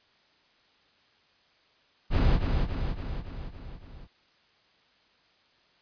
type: noise with echo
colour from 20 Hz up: brown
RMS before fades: -21 dBFS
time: 2.1-2.4 s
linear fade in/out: 50 ms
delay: 280 ms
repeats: 6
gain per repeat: -4 dB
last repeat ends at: 4.08 s
effects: white hiss -64 dBFS RMS until 5.81 s + resampled to 11025 Hz